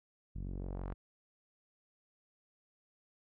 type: tone with low-pass filter sweep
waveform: sawtooth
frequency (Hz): 46.25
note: F#1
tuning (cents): 0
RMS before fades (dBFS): -41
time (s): 0.35-0.94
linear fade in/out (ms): 10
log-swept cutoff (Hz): 170 to 1500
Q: 1.1
effects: none